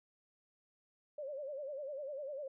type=tone with vibrato; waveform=sine; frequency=565 Hz; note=C#5; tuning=33 cents sharp; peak=-40 dBFS; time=1.18-2.48 s; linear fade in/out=5 ms; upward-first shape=sine; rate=10 Hz; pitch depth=120 cents each way; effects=none